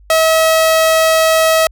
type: tone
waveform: sawtooth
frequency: 643 Hz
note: E5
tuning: 43 cents flat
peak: -5 dBFS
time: 0.1-1.67 s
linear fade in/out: 2 ms
effects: added 50 Hz sine -40 dBFS peak until 1.71 s